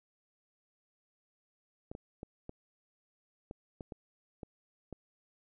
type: clicks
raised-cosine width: 2 ms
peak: -29 dBFS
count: 9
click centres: 1.915 / 1.951 / 2.231 / 2.494 / 3.511 / 3.808 / 3.922 / 4.432 / 4.927 s
effects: none